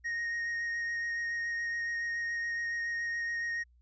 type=tone with vibrato; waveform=triangle; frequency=1864.7 Hz; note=A#6; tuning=in tune; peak=-30 dBFS; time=0.04-3.64 s; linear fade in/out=20 ms; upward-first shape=sine; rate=7.1 Hz; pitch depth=11 cents each way; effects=added 60 Hz sine -60 dBFS peak until 3.81 s + resampled to 16000 Hz